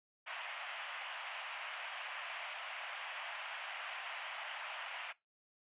white band-pass noise, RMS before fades -45 dBFS, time 0.26-5.13 s, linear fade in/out 20 ms, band 630 to 3100 Hz, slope 48 dB/octave, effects noise-tail reverb RT60 0.2 s tail -20 dB re dry + resampled to 8000 Hz

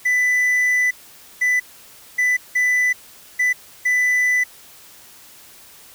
triangle tone bursts at uneven times, 1992 Hz, B6, 14 cents sharp, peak -13 dBFS, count 6, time 0.05-0.91 / 1.41-1.6 / 2.18-2.37 / 2.55-2.93 / 3.39-3.53 / 3.85-4.44 s, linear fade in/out 10 ms, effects white hiss -45 dBFS RMS until 5.94 s

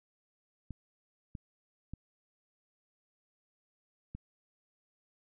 clicks, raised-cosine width 5 ms, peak -29 dBFS, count 4, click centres 0.707 / 1.352 / 1.936 / 4.15 s, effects none

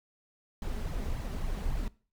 brown noise with flanger, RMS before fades -33 dBFS, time 0.62-1.88 s, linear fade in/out 2 ms, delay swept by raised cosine 0.95 to 5.15 ms, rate 3.6 Hz, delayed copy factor +0.65, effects noise-tail reverb RT60 0.4 s tail -21 dB re dry

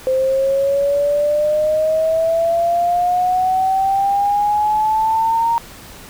sine exponential sweep, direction up, 519 to 932.3 Hz, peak -13 dBFS, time 0.07-5.58 s, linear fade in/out 0 ms, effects pink hiss -38 dBFS RMS until 6.09 s

